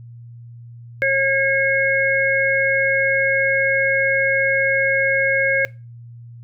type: harmonic tone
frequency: 543 Hz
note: C#5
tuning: 36 cents flat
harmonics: 1 / 3 / 4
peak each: -19 / -19 / -19 dBFS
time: 1.02-5.65 s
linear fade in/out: 0 ms
effects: noise-tail reverb RT60 0.3 s tail -22 dB re dry + added 118 Hz sine -36 dBFS peak until 6.43 s